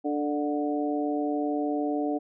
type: harmonic tone with a mistuned harmonic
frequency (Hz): 146.83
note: D3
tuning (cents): 0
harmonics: 2 / 3 / 4 / 5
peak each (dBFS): -27 / -33 / -34 / -33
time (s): 0.04-2.19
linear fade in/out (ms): 20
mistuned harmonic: 4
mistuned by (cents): +23
effects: none